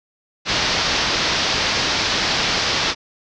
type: low-pass noise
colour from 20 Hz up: white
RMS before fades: -20 dBFS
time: 0.45-2.95 s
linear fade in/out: 50 ms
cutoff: 5600 Hz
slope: 48 dB/octave
effects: none